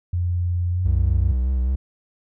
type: tone with pitch glide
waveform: sine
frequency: 88.1 to 91.37 Hz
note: F2 to F#2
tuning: +16 to -21 cents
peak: -19 dBFS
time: 0.13-1.32 s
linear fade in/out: 5 ms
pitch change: +63 cents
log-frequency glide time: 0.72-0.81 s
type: tone with vibrato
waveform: triangle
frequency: 64 Hz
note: C2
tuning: 38 cents flat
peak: -16 dBFS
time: 0.85-1.76 s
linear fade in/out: 10 ms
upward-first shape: sine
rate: 4.9 Hz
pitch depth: 53 cents each way
effects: none